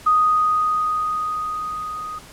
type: tone with level ramp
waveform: sine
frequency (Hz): 1244.5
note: D#6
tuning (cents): 0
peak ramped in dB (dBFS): -12 to -28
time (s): 0.06-2.19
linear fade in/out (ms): 10
effects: pink hiss -43 dBFS RMS until 2.32 s + low-pass 12000 Hz 12 dB/octave